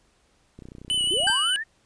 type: click train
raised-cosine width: 3 ms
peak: -29 dBFS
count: 23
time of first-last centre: 0.59-1.3 s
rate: 31 Hz
type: tone with vibrato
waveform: square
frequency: 2973 Hz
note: F#7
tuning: 8 cents sharp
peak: -22 dBFS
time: 0.9-1.56 s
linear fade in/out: 0 ms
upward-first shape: triangle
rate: 5.5 Hz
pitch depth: 40 cents each way
type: linear sweep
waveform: sine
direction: up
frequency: 292.1 to 1864.7 Hz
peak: -27 dBFS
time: 1.1-1.64 s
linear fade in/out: 20 ms
type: tone with exponential decay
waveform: square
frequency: 1574 Hz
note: G6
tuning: 7 cents sharp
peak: -19 dBFS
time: 1.27-1.57 s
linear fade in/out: 5 ms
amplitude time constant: 65 ms
effects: pink hiss -64 dBFS RMS until 1.85 s + resampled to 22050 Hz